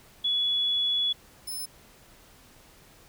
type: tone pair in turn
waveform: sine / 5% pulse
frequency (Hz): 3396 / 5248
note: G#7 / E8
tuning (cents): +38 / -9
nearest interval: minor sixth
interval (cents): 753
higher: second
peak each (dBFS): -23 / -27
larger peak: first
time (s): 0.24-1.13 / 1.47-1.66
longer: first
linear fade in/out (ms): 10
effects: pink hiss -55 dBFS RMS until 3.08 s